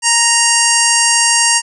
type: harmonic tone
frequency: 932.3 Hz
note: A#5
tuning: in tune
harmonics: 1 / 2 / 3 / 5 / 6 / 7 / 8 / 9 / 10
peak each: -18 / -18 / -18 / -18 / -18 / -18 / -18 / -18 / -18 dBFS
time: 0.02-1.62 s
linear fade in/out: 50 ms
effects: none